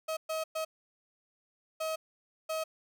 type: tone bursts at uneven times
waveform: 35% pulse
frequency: 636 Hz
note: D#5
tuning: 38 cents sharp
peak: -30 dBFS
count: 5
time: 0.08-0.17 / 0.29-0.44 / 0.55-0.65 / 1.8-1.96 / 2.49-2.64 s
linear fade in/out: 10 ms
effects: none